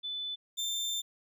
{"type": "tone pair in turn", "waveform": ["sine", "30% pulse"], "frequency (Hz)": [3500, 3576], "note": ["A7", "A7"], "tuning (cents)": [-10, 27], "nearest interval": "unison", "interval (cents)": 37, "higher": "second", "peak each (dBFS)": [-34, -29], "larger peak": "second", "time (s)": [[0.03, 0.36], [0.57, 1.02]], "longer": "second", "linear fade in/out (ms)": 20, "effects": []}